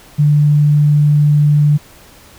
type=tone; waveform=sine; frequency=147.8 Hz; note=D3; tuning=11 cents sharp; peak=-7 dBFS; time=0.18-1.78 s; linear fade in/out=20 ms; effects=pink hiss -42 dBFS RMS until 2.38 s